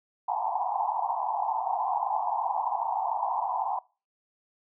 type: band-pass noise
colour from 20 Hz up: pink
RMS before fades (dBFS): -29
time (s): 0.28-3.79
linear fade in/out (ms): 5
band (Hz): 720 to 1000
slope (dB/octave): 96
effects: noise-tail reverb RT60 0.3 s tail -21 dB re dry